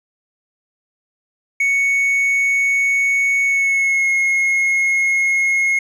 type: tone with pitch glide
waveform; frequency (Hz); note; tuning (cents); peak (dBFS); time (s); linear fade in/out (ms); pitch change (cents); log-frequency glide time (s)
triangle; 2220 to 2161; C#7 to C#7; +2 to -45; -12; 1.6-5.79; 5; -47; 3.44-4.1
effects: resampled to 24000 Hz

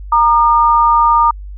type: tone pair together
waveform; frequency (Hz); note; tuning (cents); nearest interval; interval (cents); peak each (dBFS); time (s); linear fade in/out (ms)
sine; 932.3 / 1210.8; A#5 / D#6; 0 / -48; perfect fourth; 452; -10; 0.12-1.31; 5
effects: added 49 Hz sine -26 dBFS peak until 1.57 s

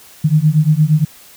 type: beating tone pair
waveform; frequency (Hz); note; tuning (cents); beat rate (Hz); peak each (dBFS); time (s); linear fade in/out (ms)
sine; 149.5 / 158.1; D3 / D#3; +31 / +28; 8.6; -12; 0.24-1.05; 10
effects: white hiss -42 dBFS RMS until 1.36 s

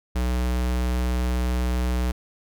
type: tone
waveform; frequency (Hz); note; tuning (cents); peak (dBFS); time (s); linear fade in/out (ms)
square; 61.74; B1; 0; -22; 0.15-2.12; 10
effects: none

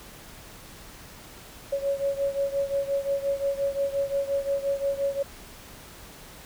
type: beating tone pair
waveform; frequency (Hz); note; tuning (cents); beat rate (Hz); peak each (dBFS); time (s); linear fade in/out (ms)
sine; 554.4 / 560.1; C#5 / C#5; 0 / +18; 5.7; -26 / -29; 1.72-5.23; 10
effects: pink hiss -46 dBFS RMS until 6.45 s

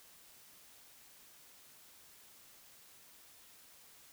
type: silence
effects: white hiss -60 dBFS RMS until 4.12 s

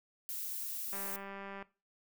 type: noise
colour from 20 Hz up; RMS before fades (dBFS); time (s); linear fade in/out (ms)
violet; -40; 0.29-1.16; 0
type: click train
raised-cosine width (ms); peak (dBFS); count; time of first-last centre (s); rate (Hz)
0.5; -31; 138; 0.93-1.625; 197
effects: noise-tail reverb RT60 0.3 s tail -18 dB re dry

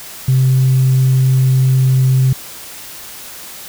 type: tone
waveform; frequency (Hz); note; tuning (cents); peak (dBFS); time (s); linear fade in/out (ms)
sine; 130.81; C3; 0; -7; 0.28-2.33; 5
effects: tanh soft clip ceiling -5 dBFS + white hiss -32 dBFS RMS until 3.68 s

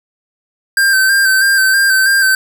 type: tone with vibrato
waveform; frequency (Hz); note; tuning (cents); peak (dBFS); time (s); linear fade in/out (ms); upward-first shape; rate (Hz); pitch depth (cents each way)
square; 1568; G6; 0; -9; 0.77-2.35; 2; square; 3.1; 29
effects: none

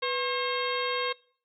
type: harmonic tone with a mistuned harmonic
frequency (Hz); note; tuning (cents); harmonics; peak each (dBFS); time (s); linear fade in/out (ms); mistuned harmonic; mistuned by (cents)
537; C5; +45; 1 / 2 / 3 / 4 / 5 / 6 / 7 / 8; -31 / -32 / -38 / -36 / -39 / -38 / -38 / -40; 0.02-1.13; 10; 1; -140
effects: noise-tail reverb RT60 0.5 s tail -23 dB re dry

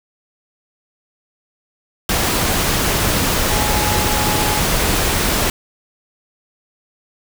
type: tone in noise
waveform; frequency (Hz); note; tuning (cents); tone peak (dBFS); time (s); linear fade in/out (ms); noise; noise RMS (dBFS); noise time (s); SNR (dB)
sine; 844; G#5; +28; -23; 3.5-4.6; 2; pink; -17; 2.09-5.5; -9
effects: none

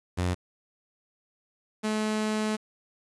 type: tone pair in turn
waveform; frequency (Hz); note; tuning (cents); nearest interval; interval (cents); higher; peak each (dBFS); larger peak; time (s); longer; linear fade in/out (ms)
sawtooth; 90 / 215.2; F#2 / A3; -47 / -38; octave + minor third; 1509; second; -21 / -22; first; 0.17-0.35 / 1.83-2.57; second; 20
effects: resampled to 24000 Hz + 8-bit

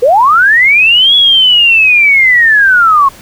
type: linear two-way sweep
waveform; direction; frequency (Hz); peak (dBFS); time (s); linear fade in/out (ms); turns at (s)
sine; up then down; 455.1 to 3393 to 1067; -3; 0.02-3.09; 10; 1.15
effects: pink hiss -35 dBFS RMS until 3.21 s

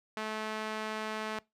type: tone with band-pass filter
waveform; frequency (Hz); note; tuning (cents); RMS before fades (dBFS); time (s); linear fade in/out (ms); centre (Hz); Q
sawtooth; 216.8; A3; -25; -37; 0.17-1.39; 0; 1600; 0.59
effects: noise-tail reverb RT60 0.2 s tail -22 dB re dry

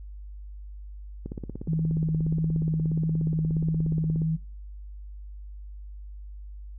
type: click train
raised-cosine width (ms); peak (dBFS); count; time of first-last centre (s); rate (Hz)
3; -21; 51; 1.26-4.219; 16.9
type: tone with vibrato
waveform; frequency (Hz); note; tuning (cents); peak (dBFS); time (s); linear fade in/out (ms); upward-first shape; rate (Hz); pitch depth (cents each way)
sine; 159.3; D#3; +41; -23; 1.67-4.37; 20; sine; 1.6; 9
effects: noise-tail reverb RT60 0.4 s tail -23 dB re dry + added 50 Hz sine -38 dBFS peak until 6.78 s

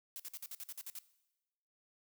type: noise bursts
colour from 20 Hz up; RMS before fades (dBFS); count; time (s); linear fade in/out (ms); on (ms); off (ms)
blue; -45; 10; 0.16-0.988; 0; 36; 52
effects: noise-tail reverb RT60 1.0 s tail -18 dB re dry

